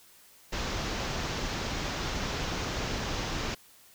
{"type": "low-pass noise", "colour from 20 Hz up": "pink", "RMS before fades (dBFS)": -33, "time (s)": [0.52, 3.55], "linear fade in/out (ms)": 10, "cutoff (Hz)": 6600, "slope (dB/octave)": 48, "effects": ["white hiss -57 dBFS RMS until 3.94 s"]}